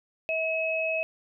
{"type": "tone pair together", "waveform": "sine", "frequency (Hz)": [643.3, 2566], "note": ["E5", "E7"], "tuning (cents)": [-42, -47], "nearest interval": "2 octaves", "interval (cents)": 2395, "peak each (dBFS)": -28, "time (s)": [0.29, 1.03], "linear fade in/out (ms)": 0, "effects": []}